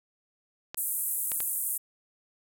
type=clicks; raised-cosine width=0.2 ms; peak=-19 dBFS; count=3; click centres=0.745 / 1.318 / 1.404 s
type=band-pass noise; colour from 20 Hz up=white; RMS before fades=-31 dBFS; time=0.77-1.78 s; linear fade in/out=10 ms; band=8400 to 15000 Hz; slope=48 dB/octave
effects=none